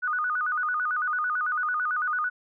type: tone with vibrato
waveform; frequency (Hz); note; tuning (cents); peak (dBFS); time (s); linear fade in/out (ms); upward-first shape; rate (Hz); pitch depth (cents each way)
sine; 1347; E6; +37; -24; 0.02-2.3; 20; square; 9; 160
effects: none